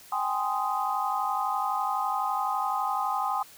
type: chord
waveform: sine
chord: Ab major seventh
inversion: third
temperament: just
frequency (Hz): 778.7 / 830.6 / 1038.3 / 1245.9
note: G5 / Ab5 / C6 / Eb6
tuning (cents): -12 / 0 / -14 / +2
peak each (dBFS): -31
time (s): 0.12-3.43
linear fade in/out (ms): 5
effects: white hiss -51 dBFS RMS until 3.57 s